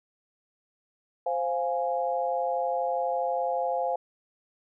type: chord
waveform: sine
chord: F minor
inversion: second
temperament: equal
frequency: 523.3 / 698.5 / 830.6 Hz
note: C5 / F5 / Ab5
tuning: 0 / 0 / 0 cents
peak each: -29 / -29 / -31 dBFS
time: 1.26-3.96 s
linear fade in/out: 5 ms
effects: none